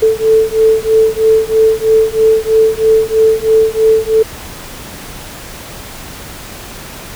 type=beating tone pair; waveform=sine; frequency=440 / 443.1 Hz; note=A4 / A4; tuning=0 / +12 cents; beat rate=3.1 Hz; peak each=-10 dBFS; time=0.02-4.23 s; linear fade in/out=10 ms; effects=pink hiss -29 dBFS RMS until 7.15 s